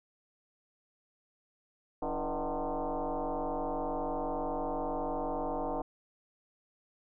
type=tone with frequency modulation; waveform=sine; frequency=130 Hz; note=C3; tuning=11 cents flat; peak=-31 dBFS; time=2.02-5.82 s; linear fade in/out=5 ms; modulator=153 Hz; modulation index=5.5; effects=none